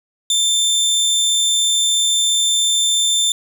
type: tone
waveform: 25% pulse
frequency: 3563 Hz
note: A7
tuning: 21 cents sharp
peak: -10 dBFS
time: 0.3-3.32 s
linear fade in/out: 2 ms
effects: none

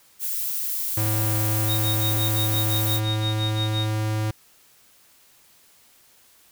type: noise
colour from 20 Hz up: violet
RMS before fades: -27 dBFS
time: 0.19-3.01 s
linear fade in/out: 50 ms
type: tone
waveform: square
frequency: 108 Hz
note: A2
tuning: 32 cents flat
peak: -23 dBFS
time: 0.97-4.31 s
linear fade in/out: 5 ms
type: tone with tremolo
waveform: sine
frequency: 3729 Hz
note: A#7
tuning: in tune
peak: -25 dBFS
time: 1.68-3.91 s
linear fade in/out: 20 ms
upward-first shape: sine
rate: 5.8 Hz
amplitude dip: 95%
effects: white hiss -56 dBFS RMS until 6.51 s

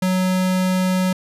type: tone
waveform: square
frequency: 185.2 Hz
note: F#3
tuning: 2 cents sharp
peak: -17 dBFS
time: 0.02-1.13 s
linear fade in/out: 5 ms
effects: resampled to 32000 Hz

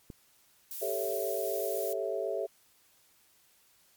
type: click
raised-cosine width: 3 ms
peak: -30 dBFS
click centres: 0.102 s
type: noise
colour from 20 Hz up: violet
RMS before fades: -39 dBFS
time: 0.71-1.93 s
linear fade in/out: 2 ms
type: chord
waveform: sine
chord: A dominant seventh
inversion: third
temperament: equal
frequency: 392 / 440 / 554.4 / 659.3 Hz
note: G4 / A4 / C#5 / E5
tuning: 0 / 0 / 0 / 0 cents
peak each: -36 / -36 / -36 / -35 dBFS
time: 0.81-2.47 s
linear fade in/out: 20 ms
effects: white hiss -65 dBFS RMS until 3.96 s + MP3 96 kbps

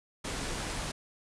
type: low-pass noise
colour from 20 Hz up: pink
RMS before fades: -36 dBFS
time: 0.24-0.92 s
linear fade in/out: 10 ms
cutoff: 10000 Hz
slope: 48 dB/octave
effects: none

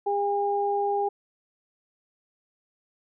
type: tone pair together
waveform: sine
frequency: 404.5 / 809 Hz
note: G#4 / G#5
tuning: -46 / -46 cents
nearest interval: octave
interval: 1200 cents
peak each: -26 / -25 dBFS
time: 0.06-1.09 s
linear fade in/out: 10 ms
effects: none

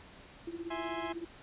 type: tone with tremolo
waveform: sine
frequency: 338 Hz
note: E4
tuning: 43 cents sharp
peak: -34 dBFS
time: 0.47-1.25 s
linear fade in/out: 5 ms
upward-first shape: triangle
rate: 16 Hz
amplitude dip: 95%
type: chord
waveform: sawtooth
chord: E augmented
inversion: none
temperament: equal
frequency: 659.3 / 830.6 / 1046.5 Hz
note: E5 / G#5 / B#5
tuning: 0 / 0 / 0 cents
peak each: -37 / -37 / -38 dBFS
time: 0.7-1.13 s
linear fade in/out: 10 ms
effects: pink hiss -54 dBFS RMS until 1.42 s + resampled to 8000 Hz

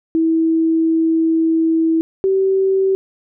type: tone pair in turn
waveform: sine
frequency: 324.8 / 384.4 Hz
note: E4 / G4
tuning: -26 / -34 cents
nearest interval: minor third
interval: 292 cents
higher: second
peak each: -12 dBFS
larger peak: neither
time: 0.15-2.01 / 2.24-2.95 s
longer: first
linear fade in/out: 0 ms
effects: none

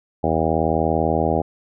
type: harmonic tone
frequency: 80.2 Hz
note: E2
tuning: 47 cents flat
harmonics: 1 / 2 / 3 / 4 / 5 / 6 / 7 / 8 / 9 / 10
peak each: -26 / -26 / -26 / -26 / -26 / -26 / -26 / -26 / -26 / -26 dBFS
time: 0.23-1.42 s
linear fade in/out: 10 ms
effects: none

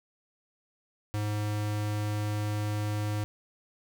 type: tone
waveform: square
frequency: 105 Hz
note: G#2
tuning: 19 cents sharp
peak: -29 dBFS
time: 1.14-3.24 s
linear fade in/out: 0 ms
effects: 10-bit

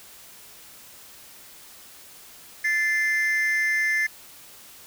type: tone pair together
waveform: triangle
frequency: 1752.4 / 2084 Hz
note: A6 / C7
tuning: -7 / -7 cents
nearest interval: minor third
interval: 300 cents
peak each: -21 dBFS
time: 2.64-4.07 s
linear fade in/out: 10 ms
effects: tanh soft clip ceiling -13 dBFS + white hiss -47 dBFS RMS until 4.86 s

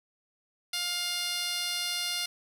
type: tone with band-pass filter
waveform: 10% pulse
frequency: 706 Hz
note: F5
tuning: 19 cents sharp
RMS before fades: -32 dBFS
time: 0.73-2.26 s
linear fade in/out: 5 ms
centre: 6100 Hz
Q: 1.1
effects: 8-bit

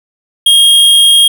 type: tone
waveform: square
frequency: 3249 Hz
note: G#7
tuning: 39 cents flat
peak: -4 dBFS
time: 0.46-1.28 s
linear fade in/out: 5 ms
effects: none

